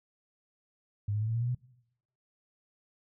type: tone with pitch steps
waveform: sine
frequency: 102.6 / 105.97 / 109.46 / 113.06 / 116.77 / 120.61 / 124.58 Hz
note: G#2 / G#2 / A2 / A2 / A#2 / B2 / B2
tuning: -21 / +35 / -9 / +48 / +3 / -41 / +15 cents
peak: -28 dBFS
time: 1.08-1.549 s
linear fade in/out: 5 ms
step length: 67 ms
effects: noise-tail reverb RT60 0.8 s tail -21 dB re dry